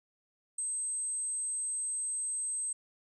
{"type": "tone", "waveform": "sine", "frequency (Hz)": 8260, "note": "C9", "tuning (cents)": -23, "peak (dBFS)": -32, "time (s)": [0.58, 2.73], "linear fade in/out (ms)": 5, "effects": []}